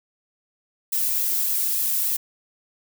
violet noise with flanger, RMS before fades -23 dBFS, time 0.92-2.17 s, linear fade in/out 10 ms, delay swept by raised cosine 1.3 to 2.15 ms, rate 3.4 Hz, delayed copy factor -0.65, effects none

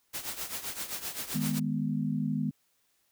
white noise with tremolo, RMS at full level -34 dBFS, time 0.13-1.6 s, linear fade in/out 20 ms, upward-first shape triangle, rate 7.7 Hz, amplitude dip 80%
sine chord, G# minor, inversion second, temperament equal, 155.56 / 207.7 / 246.9 Hz, D#3 / G#3 / B3, 0 / 0 / 0 cents, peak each -32 dBFS, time 1.34-2.51 s, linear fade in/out 10 ms
effects white hiss -72 dBFS RMS until 3.11 s

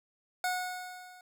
25% pulse tone with level ramp, 730 Hz, F#5, 24 cents flat, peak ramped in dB -24 to -48 dBFS, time 0.44-1.21 s, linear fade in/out 2 ms, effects none

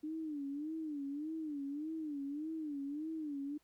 sine tone with vibrato, 298.8 Hz, D4, 30 cents sharp, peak -38 dBFS, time 0.03-3.58 s, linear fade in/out 10 ms, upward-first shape sine, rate 1.7 Hz, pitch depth 130 cents each way, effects pink hiss -75 dBFS RMS until 3.63 s

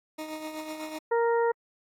20% pulse tone with tremolo, 311.1 Hz, D#4, in tune, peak -28 dBFS, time 0.18-0.99 s, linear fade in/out 10 ms, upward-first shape triangle, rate 8 Hz, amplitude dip 55%
harmonic tone, 466.2 Hz, A#4, in tune, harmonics 1 / 2 / 3 / 4, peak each -23 / -28 / -37 / -38 dBFS, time 1.11-1.52 s, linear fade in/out 10 ms
effects AAC 48 kbps

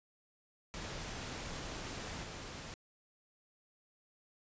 pink noise with level steps, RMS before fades -43 / -46 dBFS, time 0.74-2.74 s, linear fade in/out 0 ms, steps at 2.22 s, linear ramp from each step 20 ms, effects resampled to 16000 Hz

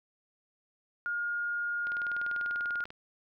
sine tone, 1422 Hz, F6, 31 cents sharp, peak -30 dBFS, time 1.06-2.84 s, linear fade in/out 0 ms
click train, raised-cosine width 0.3 ms, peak -29 dBFS, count 22, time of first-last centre 1.87-2.904 s, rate 20.3 Hz
effects none

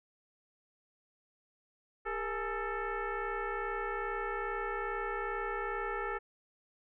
sine tone with frequency modulation, 466.2 Hz, A#4, in tune, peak -33 dBFS, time 2.05-6.19 s, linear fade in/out 20 ms, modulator 435 Hz, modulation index 3.4, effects none

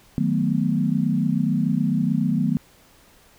sine chord, B dominant seventh, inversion first, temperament equal, 155.56 / 185 / 220 / 246.9 Hz, D#3 / F#3 / A3 / B3, 0 / 0 / 0 / 0 cents, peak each -24 dBFS, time 0.18-2.57 s, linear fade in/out 0 ms, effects pink hiss -54 dBFS RMS until 3.38 s

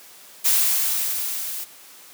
blue noise with level ramp, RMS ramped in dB -17 to -31 dBFS, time 0.44-1.65 s, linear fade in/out 20 ms, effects white hiss -46 dBFS RMS until 2.13 s + high-pass 200 Hz 12 dB/octave

